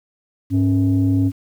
sine tone pair together, 102.6 / 273.9 Hz, G#2 / C#4, -21 / -21 cents, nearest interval octave + perfect fourth, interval 1700 cents, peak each -15 dBFS, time 0.5-1.32 s, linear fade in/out 50 ms, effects tanh soft clip ceiling -9 dBFS + 8-bit

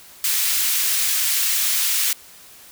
white high-pass noise, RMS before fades -20 dBFS, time 0.24-2.13 s, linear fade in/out 2 ms, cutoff 1900 Hz, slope 12 dB/octave, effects white hiss -45 dBFS RMS until 2.71 s

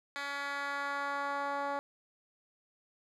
10% pulse tone with band-pass filter sweep, 282.4 Hz, C#4, 32 cents sharp, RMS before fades -36 dBFS, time 0.16-1.79 s, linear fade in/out 0 ms, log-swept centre 2400 to 760 Hz, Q 1.2, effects none

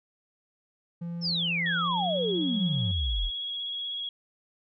triangle tone with pitch glide, 170.7 to 179.7 Hz, F3 to F3, -39 to +50 cents, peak -30 dBFS, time 1.01-2.92 s, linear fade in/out 10 ms, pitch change +89 cents, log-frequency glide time 1.79-2.09 s
sine exponential sweep, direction down, 5500 to 36.71 Hz, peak -26 dBFS, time 1.21-3.31 s, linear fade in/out 50 ms
sine tone with vibrato, 3322 Hz, G#7, in tune, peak -31 dBFS, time 1.66-4.09 s, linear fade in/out 2 ms, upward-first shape square, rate 16 Hz, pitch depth 14 cents each way
effects none

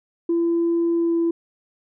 sine tone with pitch glide, 337.8 to 335.3 Hz, E4 to E4, +42 to +30 cents, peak -16 dBFS, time 0.29-1.31 s, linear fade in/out 5 ms, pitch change -12 cents, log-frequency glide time 0.95-1.15 s, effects tanh soft clip ceiling -14 dBFS

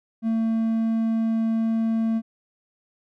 triangle tone, 224.9 Hz, A3, 38 cents sharp, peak -18 dBFS, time 0.22-2.22 s, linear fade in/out 50 ms, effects none

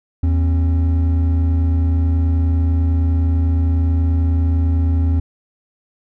triangle tone pair together, 80.3 / 270.1 Hz, E2 / C#4, -45 / -45 cents, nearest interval octave + major sixth, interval 2100 cents, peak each -11 / -23 dBFS, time 0.23-5.2 s, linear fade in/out 5 ms, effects none

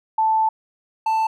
sine / triangle tone pair in turn, 880 / 884 Hz, A5 / A5, 0 / +8 cents, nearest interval unison, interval 8 cents, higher second, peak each -15 dBFS, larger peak neither, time 0.18-0.49 / 1.06-1.27 s, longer first, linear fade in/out 5 ms, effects none

